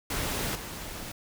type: noise with level steps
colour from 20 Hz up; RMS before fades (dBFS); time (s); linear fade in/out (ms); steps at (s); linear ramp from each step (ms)
pink; -31 / -39; 0.1-1.12; 5; 0.55; 5
effects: none